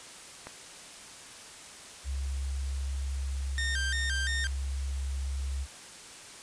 click, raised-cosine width 0.5 ms, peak -25 dBFS, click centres 0.47 s
sine tone, 67.8 Hz, C#2, 38 cents flat, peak -30 dBFS, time 2.04-5.67 s, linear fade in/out 50 ms
sawtooth tone with vibrato, 1700 Hz, G#6, 40 cents sharp, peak -27 dBFS, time 3.58-4.47 s, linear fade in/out 0 ms, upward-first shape square, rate 2.9 Hz, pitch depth 130 cents each way
effects white hiss -47 dBFS RMS until 6.42 s + resampled to 22050 Hz

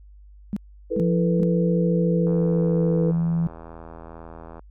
sine tone bursts, 203.2 Hz, G#3, 38 cents flat, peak -22 dBFS, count 3, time 0.53-1.432 s, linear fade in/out 0 ms, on 34 ms, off 400 ms
sine chord, E suspended fourth, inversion none, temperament equal, 329.6 / 440 / 493.9 Hz, E4 / A4 / B4, 0 / 0 / 0 cents, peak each -29 / -27 / -25 dBFS, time 0.9-3.12 s, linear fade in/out 20 ms
sine tone with pitch glide, 173.3 to 167.11 Hz, F3 to E3, -13 to +24 cents, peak -19 dBFS, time 1-3.47 s, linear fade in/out 0 ms, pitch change -63 cents, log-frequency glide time 1.73-3.1 s
click train, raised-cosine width 1 ms, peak -26 dBFS, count 192, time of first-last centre 2.27-4.594 s, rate 82.2 Hz
effects added 50 Hz sine -44 dBFS peak until 4.7 s

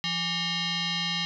sine tone with frequency modulation, 171.9 Hz, F3, 27 cents flat, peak -26 dBFS, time 0.04-1.25 s, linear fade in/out 0 ms, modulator 999 Hz, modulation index 4.3, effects none

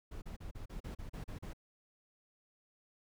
brown noise bursts, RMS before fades -44 dBFS, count 10, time 0.11-1.534 s, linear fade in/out 10 ms, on 110 ms, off 36 ms, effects none

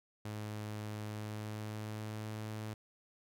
sawtooth tone with pitch glide, 106.2 to 108.24 Hz, G#2 to A2, +39 to -28 cents, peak -36 dBFS, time 0.25-2.74 s, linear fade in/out 5 ms, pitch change +33 cents, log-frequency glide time 1.05-2.31 s, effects none

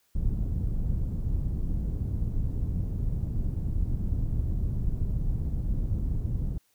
pink low-pass noise, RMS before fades -28 dBFS, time 0.15-6.58 s, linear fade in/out 5 ms, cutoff 130 Hz, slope 12 dB/octave, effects white hiss -69 dBFS RMS until 6.74 s

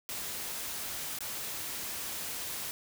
white noise with dropouts, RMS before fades -38 dBFS, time 0.09-2.71 s, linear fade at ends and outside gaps 0 ms, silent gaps 1.187-1.206 s, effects none

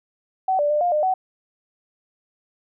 sine tone with pitch steps, 757 / 586 / 598 / 706 / 605 / 751 Hz, F#5 / D5 / D5 / F5 / D#5 / F#5, +39 / -4 / +31 / +19 / -49 / +26 cents, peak -17 dBFS, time 0.48-1.14 s, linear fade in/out 5 ms, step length 110 ms, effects none

